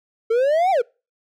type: exponential two-way sweep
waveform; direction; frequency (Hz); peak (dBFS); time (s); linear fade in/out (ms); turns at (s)
triangle; up then down; 440 to 790 to 440; -13; 0.3-0.82; 10; 0.71
effects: noise-tail reverb RT60 0.3 s tail -26 dB re dry